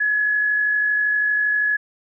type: tone with amplitude modulation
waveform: sine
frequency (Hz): 1693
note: G#6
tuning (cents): +33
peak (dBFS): -15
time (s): 0-1.77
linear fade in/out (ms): 10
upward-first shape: sine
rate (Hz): 52.6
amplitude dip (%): 35
effects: none